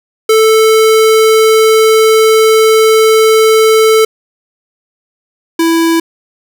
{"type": "tone pair in turn", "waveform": "square", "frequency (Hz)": [440, 330.4], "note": ["A4", "E4"], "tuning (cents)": [0, 4], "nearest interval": "perfect fourth", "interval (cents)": 496, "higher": "first", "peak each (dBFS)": [-5, -8], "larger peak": "first", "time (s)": [[0.29, 4.05], [5.59, 6]], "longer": "first", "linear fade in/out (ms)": 5, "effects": []}